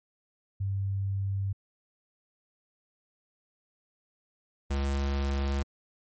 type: tone pair in turn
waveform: sine / square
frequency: 98 / 69.3 Hz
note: G2 / C#2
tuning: 0 / 0 cents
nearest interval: tritone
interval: 600 cents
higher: first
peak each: -27 dBFS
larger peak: neither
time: 0.6-1.53 / 4.7-5.63 s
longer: neither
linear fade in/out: 10 ms
effects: MP3 32 kbps